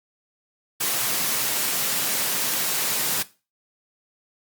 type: high-pass noise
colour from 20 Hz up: white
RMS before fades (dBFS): -24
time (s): 0.8-3.23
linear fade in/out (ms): 10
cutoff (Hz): 110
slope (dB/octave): 96
effects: noise-tail reverb RT60 0.3 s tail -17 dB re dry + Opus 48 kbps